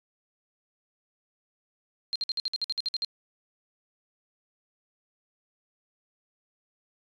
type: tone bursts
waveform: sine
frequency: 4186 Hz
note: C8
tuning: in tune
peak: -26 dBFS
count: 12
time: 2.13-3.047 s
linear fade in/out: 0 ms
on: 26 ms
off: 55 ms
effects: resampled to 22050 Hz